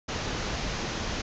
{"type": "low-pass noise", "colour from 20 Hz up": "pink", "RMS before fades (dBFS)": -32, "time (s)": [0.08, 1.22], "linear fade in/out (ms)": 10, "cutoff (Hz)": 6800, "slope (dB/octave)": 96, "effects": []}